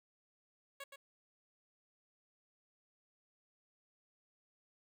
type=tone with echo; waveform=10% pulse; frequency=554.4 Hz; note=C#5; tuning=in tune; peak=-37 dBFS; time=0.8-0.84 s; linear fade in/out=5 ms; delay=120 ms; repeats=1; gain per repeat=-6 dB; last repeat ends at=0.96 s; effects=none